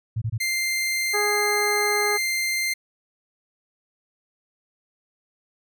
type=tone bursts; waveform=sine; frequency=112 Hz; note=A2; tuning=31 cents sharp; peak=-22 dBFS; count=3; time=0.16-0.38 s; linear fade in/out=10 ms; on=58 ms; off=23 ms
type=tone; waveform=sawtooth; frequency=2093 Hz; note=C7; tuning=in tune; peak=-19 dBFS; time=0.4-2.74 s; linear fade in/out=10 ms
type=harmonic tone; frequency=414 Hz; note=G#4; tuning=5 cents flat; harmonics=1 / 2 / 3 / 4; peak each=-25 / -28 / -30 / -31 dBFS; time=1.13-2.18 s; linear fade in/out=20 ms
effects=none